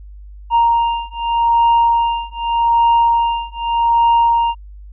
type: beating tone pair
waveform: triangle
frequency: 932.3 / 933.13 Hz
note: A#5 / A#5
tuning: 0 / +1 cents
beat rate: 0.83 Hz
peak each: -13 dBFS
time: 0.5-4.55 s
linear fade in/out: 50 ms
effects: added 50 Hz sine -33 dBFS peak until 4.92 s + resampled to 8000 Hz